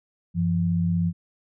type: tone pair together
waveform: sine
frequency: 94.27 / 170.8 Hz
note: F#2 / F3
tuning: +33 / -38 cents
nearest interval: minor seventh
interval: 1029 cents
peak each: -26 / -21 dBFS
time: 0.34-1.13 s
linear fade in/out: 50 ms
effects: none